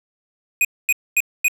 square tone bursts, 2489 Hz, D#7, in tune, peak -14 dBFS, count 4, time 0.61-1.482 s, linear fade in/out 2 ms, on 38 ms, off 240 ms, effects none

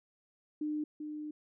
sine tone pair in turn, 302 / 302 Hz, D4 / D4, +48 / +48 cents, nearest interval unison, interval 0 cents, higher neither, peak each -32 / -38 dBFS, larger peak first, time 0.61-0.84 / 1-1.31 s, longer second, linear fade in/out 5 ms, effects none

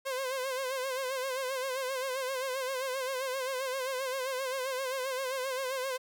sawtooth tone with vibrato, 523.3 Hz, C5, in tune, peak -28 dBFS, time 0.05-5.98 s, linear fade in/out 20 ms, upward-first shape sine, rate 7.6 Hz, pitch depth 72 cents each way, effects none

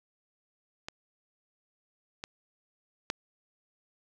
clicks, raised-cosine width 0.2 ms, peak -20 / -20 / -12 dBFS, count 3, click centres 0.885 / 2.239 / 3.101 s, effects none

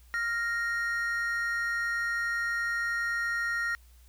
triangle tone pair together, 1396.9 / 1864.7 Hz, F6 / A#6, 0 / 0 cents, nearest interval perfect fourth, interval 500 cents, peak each -30 / -28 dBFS, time 0.14-3.75 s, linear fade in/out 0 ms, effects added 60 Hz sine -53 dBFS peak until 4.08 s + white hiss -64 dBFS RMS until 4.08 s

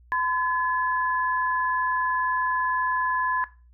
sine tone pair together, 1015 / 1707 Hz, B5 / G#6, +47 / +47 cents, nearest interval major sixth, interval 900 cents, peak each -24 dBFS, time 0.12-3.44 s, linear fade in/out 0 ms, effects noise-tail reverb RT60 0.3 s tail -17 dB re dry + added 60 Hz sine -51 dBFS peak until 3.73 s

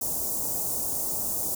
white band-stop noise, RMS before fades -29 dBFS, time 0.01-1.55 s, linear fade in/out 5 ms, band 840 to 6700 Hz, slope 24 dB/octave, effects none

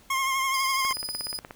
25% pulse tone with vibrato, 1070 Hz, C6, 38 cents sharp, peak -20 dBFS, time 0.1-0.93 s, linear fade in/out 5 ms, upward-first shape triangle, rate 12 Hz, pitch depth 42 cents each way
sawtooth tone with tremolo, 4978 Hz, D#8, in tune, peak -25 dBFS, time 0.54-1.39 s, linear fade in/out 0 ms, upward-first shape triangle, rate 20 Hz, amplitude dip 75%
click train, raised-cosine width 0.5 ms, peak -22 dBFS, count 12, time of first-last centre 0.85-1.509 s, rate 16.7 Hz
effects pink hiss -56 dBFS RMS until 1.55 s

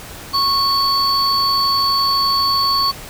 triangle tone pair together, 1100 / 4474 Hz, C#6 / C#8, -14 / +15 cents, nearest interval 2 octaves, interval 2429 cents, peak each -15 dBFS, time 0.33-2.92 s, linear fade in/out 20 ms, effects pink hiss -34 dBFS RMS until 3.09 s

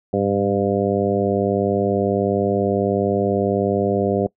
harmonic tone with a mistuned harmonic, 100 Hz, G2, 35 cents sharp, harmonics 1 / 2 / 3 / 4 / 5 / 6 / 7, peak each -27 / -23 / -26 / -22 / -23 / -25 / -27 dBFS, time 0.13-4.27 s, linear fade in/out 5 ms, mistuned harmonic 1, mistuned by +25 cents, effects noise-tail reverb RT60 0.1 s tail -22 dB re dry

